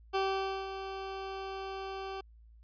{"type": "tone with ADSR envelope", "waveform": "20% pulse", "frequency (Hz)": 386.3, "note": "G4", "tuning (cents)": -25, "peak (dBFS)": -23, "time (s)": [0.13, 2.21], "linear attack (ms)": 23, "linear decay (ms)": 510, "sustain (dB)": -10, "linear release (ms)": 6, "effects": ["added 56 Hz sine -54 dBFS peak until 2.63 s", "resampled to 11025 Hz"]}